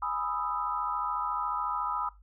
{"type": "chord", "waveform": "sine", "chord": "E major seventh", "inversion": "first", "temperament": "equal", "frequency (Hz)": [830.6, 987.8, 1244.5, 1318.5], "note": ["G#5", "B5", "D#6", "E6"], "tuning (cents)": [0, 0, 0, 0], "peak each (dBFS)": [-38, -34, -33, -36], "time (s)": [0.02, 2.09], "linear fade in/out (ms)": 5, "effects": ["noise-tail reverb RT60 0.2 s tail -17 dB re dry", "added 50 Hz sine -53 dBFS peak until 2.22 s"]}